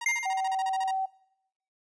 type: tone bursts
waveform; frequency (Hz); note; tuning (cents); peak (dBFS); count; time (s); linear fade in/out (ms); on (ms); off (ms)
sawtooth; 943; A#5; +20; -30; 13; 0.01-0.911; 5; 37; 35
type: tone with exponential decay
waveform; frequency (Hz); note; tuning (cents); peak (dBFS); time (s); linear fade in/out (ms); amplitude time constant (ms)
square; 2107; C7; +12; -22; 0.06-0.57; 2; 110
type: tone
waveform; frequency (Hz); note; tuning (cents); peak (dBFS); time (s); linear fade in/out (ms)
sine; 765; G5; -42; -26; 0.25-1.06; 10
effects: noise-tail reverb RT60 0.8 s tail -22 dB re dry + resampled to 22050 Hz